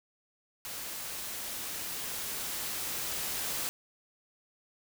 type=noise with level ramp; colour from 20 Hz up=white; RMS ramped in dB=-40 to -34 dBFS; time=0.65-3.69 s; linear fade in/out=0 ms; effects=none